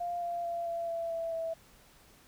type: tone with pitch steps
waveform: sine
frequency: 698.5 / 691.3 / 684.1 / 677 / 670 / 663.1 / 656.3 Hz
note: F5 / F5 / F5 / E5 / E5 / E5 / E5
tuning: 0 / -18 / -36 / +46 / +28 / +10 / -8 cents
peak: -32 dBFS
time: 0-1.54 s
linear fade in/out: 10 ms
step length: 220 ms
effects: pink hiss -60 dBFS RMS until 2.27 s